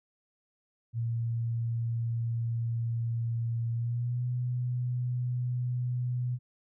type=tone with pitch glide; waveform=sine; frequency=116.1 to 123.72 Hz; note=A#2 to B2; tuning=-7 to +3 cents; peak=-28 dBFS; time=0.93-6.39 s; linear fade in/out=50 ms; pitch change=+110 cents; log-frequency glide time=3.72-4.25 s; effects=none